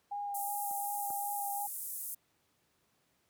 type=tone with vibrato; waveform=sine; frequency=810 Hz; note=G#5; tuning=43 cents flat; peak=-35 dBFS; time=0.11-1.67 s; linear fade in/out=10 ms; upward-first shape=sine; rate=2.7 Hz; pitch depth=15 cents each way
type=band-pass noise; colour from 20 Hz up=white; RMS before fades=-41 dBFS; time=0.34-2.15 s; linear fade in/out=10 ms; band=9000 to 15000 Hz; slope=24 dB/octave
type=clicks; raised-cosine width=1 ms; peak=-40 / -34 dBFS; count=2; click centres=0.711 / 1.104 s
effects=pink hiss -74 dBFS RMS until 3.29 s + high-pass 100 Hz 12 dB/octave